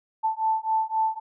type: beating tone pair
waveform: sine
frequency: 880 / 883.8 Hz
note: A5 / A5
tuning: 0 / +7 cents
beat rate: 3.8 Hz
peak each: -25 dBFS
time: 0.23-1.2 s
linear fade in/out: 20 ms
effects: none